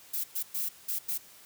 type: noise bursts at uneven times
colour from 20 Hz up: violet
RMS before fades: -32 dBFS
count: 5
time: 0.13-0.24 / 0.35-0.43 / 0.54-0.69 / 0.88-0.99 / 1.08-1.18 s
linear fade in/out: 10 ms
effects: white hiss -54 dBFS RMS until 1.45 s + high-pass 60 Hz 12 dB/octave